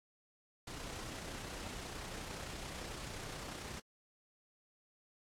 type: noise with amplitude modulation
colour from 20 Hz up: pink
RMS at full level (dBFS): -44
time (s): 0.67-3.8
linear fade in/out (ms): 5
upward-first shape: sine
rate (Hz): 31.3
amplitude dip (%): 35
effects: low-pass 9000 Hz 12 dB/octave + AAC 64 kbps